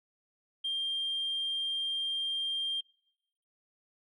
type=tone; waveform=sine; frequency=3190 Hz; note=G7; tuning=30 cents sharp; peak=-29 dBFS; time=0.64-2.81 s; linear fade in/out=10 ms; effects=noise-tail reverb RT60 0.8 s tail -24 dB re dry + tanh soft clip ceiling -27 dBFS